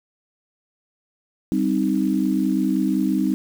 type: chord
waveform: sine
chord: C minor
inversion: second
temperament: equal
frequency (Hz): 196 / 261.6 / 311.1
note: G3 / C4 / Eb4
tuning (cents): 0 / 0 / 0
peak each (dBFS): -22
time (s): 1.52-3.34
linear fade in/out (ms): 0
effects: 7-bit